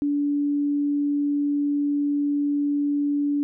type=tone; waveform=sine; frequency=288.5 Hz; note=D4; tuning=31 cents flat; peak=-20 dBFS; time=0.02-3.43 s; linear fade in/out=0 ms; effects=none